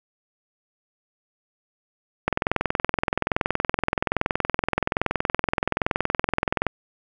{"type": "click train", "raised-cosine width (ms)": 0.5, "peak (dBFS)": -5, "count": 94, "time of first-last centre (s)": [2.28, 6.667], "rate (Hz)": 21.2, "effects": []}